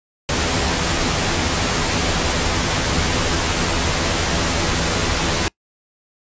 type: noise with comb filter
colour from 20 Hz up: pink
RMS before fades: -19 dBFS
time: 0.29-5.48 s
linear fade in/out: 0 ms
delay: 12 ms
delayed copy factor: +0.55
effects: noise-tail reverb RT60 0.1 s tail -26 dB re dry + resampled to 16000 Hz